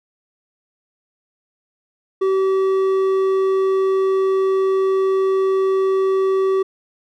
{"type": "tone with hard clipping", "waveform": "sine", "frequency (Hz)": 383.2, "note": "G4", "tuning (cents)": -39, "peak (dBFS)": -16, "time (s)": [2.21, 6.63], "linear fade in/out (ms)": 10, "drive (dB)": 6, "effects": []}